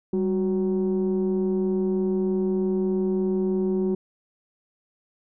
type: tone pair together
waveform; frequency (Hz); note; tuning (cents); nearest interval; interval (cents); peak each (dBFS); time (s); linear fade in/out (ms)
sine; 195.81 / 370; G3 / F#4; -2 / 0; major seventh; 1102; -22; 0.13-3.95; 5
effects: tanh soft clip ceiling -17 dBFS